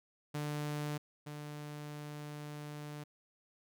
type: tone pair in turn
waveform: sawtooth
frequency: 148.4 / 148.4 Hz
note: D3 / D3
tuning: +18 / +18 cents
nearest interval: unison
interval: 0 cents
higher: neither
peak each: -32 / -39 dBFS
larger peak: first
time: 0.34-0.98 / 1.26-3.04 s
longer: second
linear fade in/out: 10 ms
effects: none